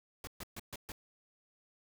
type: noise bursts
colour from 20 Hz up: pink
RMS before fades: -44 dBFS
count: 5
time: 0.24-0.92 s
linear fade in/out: 2 ms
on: 32 ms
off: 130 ms
effects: none